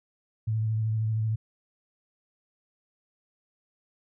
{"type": "tone with vibrato", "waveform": "sine", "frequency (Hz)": 110, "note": "A2", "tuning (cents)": 0, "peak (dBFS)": -24, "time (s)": [0.47, 1.36], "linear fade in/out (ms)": 10, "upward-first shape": "sine", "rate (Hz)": 13, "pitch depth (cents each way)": 26, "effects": []}